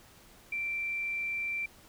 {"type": "tone", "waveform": "sine", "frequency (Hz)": 2349, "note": "D7", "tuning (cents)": 0, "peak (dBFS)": -31, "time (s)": [0.52, 1.66], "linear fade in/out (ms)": 5, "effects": ["pink hiss -57 dBFS RMS until 1.88 s"]}